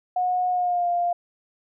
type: tone with pitch glide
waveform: sine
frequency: 727 to 699.4 Hz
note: F#5 to F5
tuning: -31 to +2 cents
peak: -20 dBFS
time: 0.16-1.13 s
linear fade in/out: 5 ms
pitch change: -67 cents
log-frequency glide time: 0.5-0.88 s
effects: none